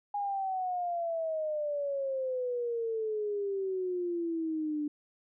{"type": "exponential sweep", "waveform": "sine", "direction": "down", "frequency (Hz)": [823, 293.7], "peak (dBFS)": -30, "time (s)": [0.14, 4.88], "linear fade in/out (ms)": 5, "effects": []}